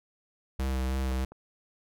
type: tone with vibrato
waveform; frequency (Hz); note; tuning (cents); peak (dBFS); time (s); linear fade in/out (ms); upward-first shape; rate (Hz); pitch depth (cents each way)
square; 65.41; C2; 0; -28; 0.59-1.25; 5; sine; 3.2; 23
type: clicks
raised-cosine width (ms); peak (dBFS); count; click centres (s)
1; -29 / -33; 2; 1.118 / 1.32
effects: none